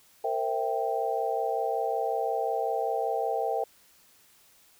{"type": "chord", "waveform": "sine", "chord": "C dominant seventh", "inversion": "third", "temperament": "equal with one note detuned", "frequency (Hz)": [457.9, 523.3, 659.3, 784], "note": ["Bb4", "C5", "E5", "G5"], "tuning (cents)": [-31, 0, 0, 0], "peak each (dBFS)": [-31, -34, -32, -30], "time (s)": [0.24, 3.64], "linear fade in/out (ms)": 5, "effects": ["white hiss -60 dBFS RMS until 4.79 s"]}